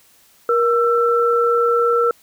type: tone pair together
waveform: sine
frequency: 472.6 / 1335.8 Hz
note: A#4 / E6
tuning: +24 / +23 cents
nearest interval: octave + tritone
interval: 1799 cents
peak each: -15 / -17 dBFS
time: 0.49-2.11 s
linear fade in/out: 2 ms
effects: white hiss -53 dBFS RMS until 2.22 s